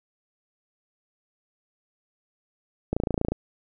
click train, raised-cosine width 2 ms, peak -11 dBFS, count 12, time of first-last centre 2.93-3.32 s, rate 28.2 Hz, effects none

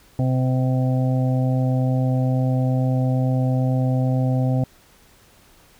harmonic tone, 128.9 Hz, C3, 26 cents flat, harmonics 1 / 2 / 4 / 5 / 6, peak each -18 / -24 / -30 / -32 / -34 dBFS, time 0.19-4.64 s, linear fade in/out 2 ms, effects pink hiss -53 dBFS RMS until 5.79 s

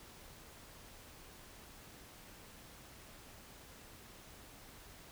silence, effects pink hiss -56 dBFS RMS until 5.11 s

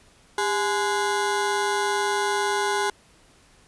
25% pulse ring-modulated tone, 622.3 Hz, D#5, in tune, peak -15 dBFS, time 0.38-2.9 s, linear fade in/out 2 ms, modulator 220 Hz, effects pink hiss -56 dBFS RMS until 3.67 s + resampled to 24000 Hz

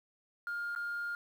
sine tone with dropouts, 1411 Hz, F6, 17 cents sharp, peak -33 dBFS, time 0.47-1.15 s, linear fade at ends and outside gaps 1 ms, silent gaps 0.751-0.761 s, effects tanh soft clip ceiling -32 dBFS + 10-bit

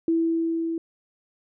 sine tone with level ramp, 329.6 Hz, E4, in tune, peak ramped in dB -18 to -25 dBFS, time 0.08-0.78 s, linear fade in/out 2 ms, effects none

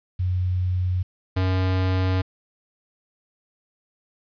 sine / square tone pair in turn, 91 / 93.18 Hz, F#2 / F#2, -28 / +13 cents, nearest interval unison, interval 41 cents, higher second, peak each -20 dBFS, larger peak neither, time 0.19-1.03 / 1.36-2.22 s, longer second, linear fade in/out 10 ms, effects resampled to 11025 Hz + 9-bit

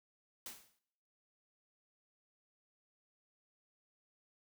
white noise with exponential decay, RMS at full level -44 dBFS, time 0.46-0.79 s, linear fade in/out 2 ms, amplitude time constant 70 ms, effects noise-tail reverb RT60 0.9 s tail -25 dB re dry

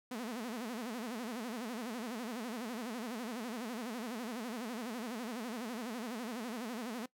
sawtooth tone with vibrato, 233.1 Hz, A#3, in tune, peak -35 dBFS, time 0.11-7.06 s, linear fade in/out 5 ms, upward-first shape sine, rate 12 Hz, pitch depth 170 cents each way, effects noise-tail reverb RT60 0.1 s tail -20 dB re dry

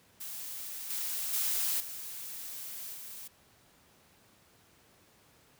blue noise with level steps, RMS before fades -41 / -35 / -31 / -42 / -45 dBFS, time 0.2-3.28 s, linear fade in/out 10 ms, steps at 0.9 / 1.33 / 1.8 / 2.94 s, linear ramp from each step 5 ms, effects pink hiss -63 dBFS RMS until 5.59 s + high-pass 80 Hz 12 dB/octave

